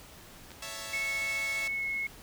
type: clicks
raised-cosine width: 0.2 ms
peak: -30 dBFS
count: 2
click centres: 0.506 / 0.517 s
type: chord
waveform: 5% pulse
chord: A major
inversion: first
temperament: equal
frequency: 554.4 / 659.3 / 880 Hz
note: C#5 / E5 / A5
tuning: 0 / 0 / 0 cents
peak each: -32 / -30 / -32 dBFS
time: 0.62-1.68 s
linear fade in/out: 5 ms
type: tone with pitch glide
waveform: sine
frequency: 2203 to 2180 Hz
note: C#7 to C#7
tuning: -11 to -29 cents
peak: -30 dBFS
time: 0.93-2.07 s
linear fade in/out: 5 ms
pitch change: -18 cents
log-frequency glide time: 1.72-1.85 s
effects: pink hiss -51 dBFS RMS until 2.22 s